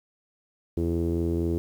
sawtooth tone with low-pass filter, 84.2 Hz, E2, 37 cents sharp, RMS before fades -26 dBFS, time 0.77-1.58 s, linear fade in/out 0 ms, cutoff 370 Hz, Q 5.4, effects 9-bit

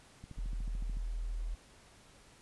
click train, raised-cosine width 5 ms, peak -35 dBFS, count 11, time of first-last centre 0.24-0.97 s, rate 13.7 Hz
sine tone, 40.51 Hz, E1, 29 cents flat, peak -34 dBFS, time 0.37-1.55 s, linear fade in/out 10 ms
effects pink hiss -60 dBFS RMS until 2.41 s + resampled to 24000 Hz

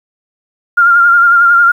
sine tone with vibrato, 1396.9 Hz, F6, in tune, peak -4 dBFS, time 0.77-1.72 s, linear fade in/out 10 ms, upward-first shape sine, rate 11 Hz, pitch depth 34 cents each way, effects 7-bit

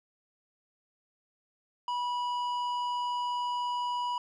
sine tone with tanh clipping, 977 Hz, B5, 19 cents flat, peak -31 dBFS, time 1.88-4.18 s, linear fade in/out 2 ms, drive 10 dB, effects none

